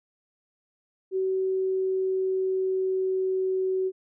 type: tone with pitch glide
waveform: sine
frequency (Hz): 378.7 to 376.3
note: F#4 to F#4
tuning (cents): +40 to +29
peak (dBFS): -23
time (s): 1.11-3.92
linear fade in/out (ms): 50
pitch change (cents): -11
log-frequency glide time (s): 1.4-3.66
effects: none